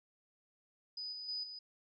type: tone with level steps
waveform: sine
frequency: 4978 Hz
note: D#8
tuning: in tune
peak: -40 / -43 / -37 / -45 dBFS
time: 0.97-1.59 s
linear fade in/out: 5 ms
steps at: 1.12 / 1.28 / 1.43 s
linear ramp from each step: 10 ms
effects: none